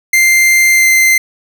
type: tone with pitch glide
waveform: 45% pulse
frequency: 2093 to 2080 Hz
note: C7 to C7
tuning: 0 to -11 cents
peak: -6 dBFS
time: 0.13-1.18 s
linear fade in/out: 5 ms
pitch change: -11 cents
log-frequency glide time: 0.73-0.87 s
effects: 8-bit